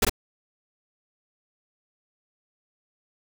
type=noise with echo; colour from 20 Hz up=pink; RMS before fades=-19 dBFS; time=0.02-0.05 s; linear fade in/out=5 ms; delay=46 ms; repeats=1; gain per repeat=-2 dB; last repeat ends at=0.096 s; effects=none